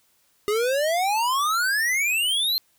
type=exponential sweep; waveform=square; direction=up; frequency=406.3 to 4222 Hz; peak=-21 dBFS; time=0.48-2.58 s; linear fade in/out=0 ms; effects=white hiss -64 dBFS RMS until 2.78 s